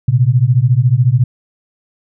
sine beating tone pair, 117.6 / 131.6 Hz, A#2 / C3, +16 / +10 cents, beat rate 14 Hz, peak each -11 / -11 dBFS, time 0.08-1.24 s, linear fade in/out 5 ms, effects none

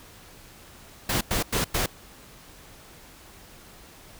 pink noise bursts, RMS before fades -25 dBFS, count 4, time 1.09-1.861 s, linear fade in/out 5 ms, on 120 ms, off 97 ms, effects pink hiss -49 dBFS RMS until 4.19 s

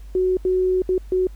sine tone bursts at uneven times, 370 Hz, F#4, in tune, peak -16 dBFS, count 4, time 0.15-0.37 / 0.45-0.82 / 0.89-0.98 / 1.12-1.27 s, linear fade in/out 2 ms, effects added 50 Hz sine -35 dBFS peak until 1.35 s + pink hiss -56 dBFS RMS until 1.35 s

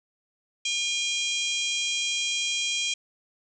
harmonic tone, 807 Hz, G#5, 50 cents flat, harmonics 3 / 4 / 5 / 6 / 7 / 8 / 9 / 10, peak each -31 / -28 / -39 / -41 / -35 / -36 / -37 / -41 dBFS, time 0.65-2.94 s, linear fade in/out 5 ms, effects none

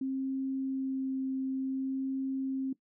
sine tone with vibrato, 265.7 Hz, C4, 27 cents sharp, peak -30 dBFS, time 0.01-2.73 s, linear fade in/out 5 ms, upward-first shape sine, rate 0.56 Hz, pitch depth 8 cents each way, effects noise-tail reverb RT60 0.1 s tail -17 dB re dry

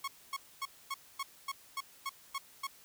sawtooth tone bursts, 1097 Hz, C#6, 18 cents flat, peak -31 dBFS, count 10, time 0.04-2.67 s, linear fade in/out 5 ms, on 38 ms, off 250 ms, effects white hiss -59 dBFS RMS until 2.84 s

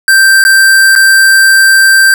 square tone with dropouts, 1568 Hz, G6, in tune, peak -3 dBFS, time 0.08-2.14 s, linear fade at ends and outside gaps 1 ms, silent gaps 0.44-0.45 / 0.953-0.96 s, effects none

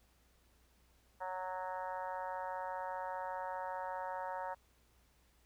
harmonic tone, 185 Hz, F#3, in tune, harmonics 3 / 4 / 5 / 6 / 7 / 8 / 9 / 10, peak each -45 / -46 / -41 / -54 / -52 / -54 / -54 / -57 dBFS, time 1.2-4.55 s, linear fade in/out 20 ms, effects added 60 Hz sine -70 dBFS peak until 5.45 s + pink hiss -72 dBFS RMS until 5.45 s

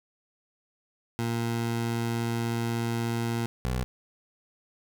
20% pulse tone pair in turn, 116.54 / 62.72 Hz, A#2 / B1, 0 / +27 cents, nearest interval major seventh, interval 1073 cents, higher first, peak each -22 dBFS, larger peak neither, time 1.19-3.46 / 3.65-3.84 s, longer first, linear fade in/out 0 ms, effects none

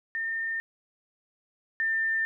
sine tone pair in turn, 1813 / 1795.3 Hz, A#6 / A6, -49 / +34 cents, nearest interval unison, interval 17 cents, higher first, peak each -28 / -24 dBFS, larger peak second, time 0.15-0.6 / 1.8-2.25 s, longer neither, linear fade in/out 0 ms, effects none

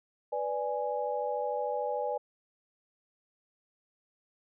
sine chord, G# diminished, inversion first, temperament equal, 493.9 / 587.3 / 830.6 Hz, B4 / D5 / G#5, 0 / 0 / 0 cents, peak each -34 dBFS, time 0.32-2.18 s, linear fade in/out 10 ms, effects none

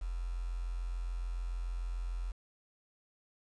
sine tone with quantisation, 43.46 Hz, F1, 8 cents flat, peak -34 dBFS, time 0.01-2.32 s, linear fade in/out 10 ms, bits 9, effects resampled to 22050 Hz

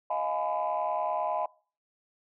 sine chord, F half-diminished seventh, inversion third, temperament just, 628.6 / 698.5 / 838.1 / 1005.8 Hz, Eb5 / F5 / Ab5 / Cb6, +18 / 0 / +16 / +31 cents, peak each -32 dBFS, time 0.1-1.46 s, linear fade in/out 5 ms, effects noise-tail reverb RT60 0.4 s tail -23 dB re dry + tanh soft clip ceiling -20 dBFS

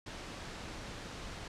pink low-pass noise, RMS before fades -45 dBFS, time 0.06-1.48 s, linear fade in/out 5 ms, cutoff 6200 Hz, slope 12 dB/octave, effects low-pass 10000 Hz 12 dB/octave

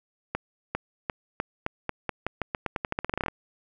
accelerating click train, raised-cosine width 0.5 ms, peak -12 dBFS, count 23, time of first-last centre 0.35-3.283 s, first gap 400 ms, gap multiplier 0.87, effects none

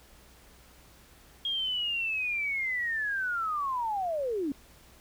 sine linear sweep, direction down, 3266 to 261.6 Hz, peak -28 dBFS, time 1.45-4.52 s, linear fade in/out 2 ms, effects added 60 Hz sine -60 dBFS peak until 5 s + pink hiss -57 dBFS RMS until 5 s

